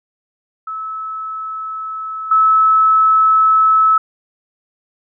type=tone with level steps; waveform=sine; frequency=1300 Hz; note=E6; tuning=24 cents flat; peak=-22 / -8 dBFS; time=0.67-3.98 s; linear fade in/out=5 ms; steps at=2.31 s; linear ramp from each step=5 ms; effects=none